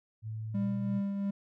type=tone with pitch glide; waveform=sine; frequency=109.8 to 121.13 Hz; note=A2 to B2; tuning=-3 to -33 cents; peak=-35 dBFS; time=0.22-1.02 s; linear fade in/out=50 ms; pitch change=+170 cents; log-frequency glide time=0.55-0.7 s
type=tone with tremolo; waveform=triangle; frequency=199 Hz; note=G3; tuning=26 cents sharp; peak=-26 dBFS; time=0.54-1.31 s; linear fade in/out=10 ms; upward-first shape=triangle; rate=2.9 Hz; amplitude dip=40%
effects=none